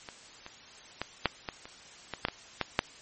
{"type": "clicks", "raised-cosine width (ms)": 0.3, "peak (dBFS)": [-24, -26, -15, -7, -17, -27, -18, -10, -15, -11, -6], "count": 11, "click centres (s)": [0.088, 0.464, 1.016, 1.257, 1.488, 1.655, 2.137, 2.251, 2.285, 2.613, 2.791], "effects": ["white hiss -51 dBFS RMS until 3.01 s", "MP3 32 kbps"]}